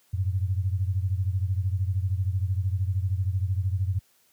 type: beating tone pair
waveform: sine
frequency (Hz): 91.3 / 104.3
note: F#2 / G#2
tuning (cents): -23 / +8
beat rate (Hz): 13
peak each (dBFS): -24 / -28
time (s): 0.13-3.99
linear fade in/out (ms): 10
effects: white hiss -64 dBFS RMS until 4.32 s + high-pass 60 Hz 12 dB/octave